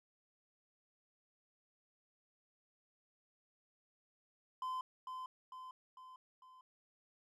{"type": "tone with echo", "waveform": "triangle", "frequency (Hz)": 1026, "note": "C6", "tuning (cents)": -34, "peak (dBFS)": -36, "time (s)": [4.62, 4.81], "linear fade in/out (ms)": 2, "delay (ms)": 450, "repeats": 4, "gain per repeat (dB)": -5, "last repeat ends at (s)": 6.61, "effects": []}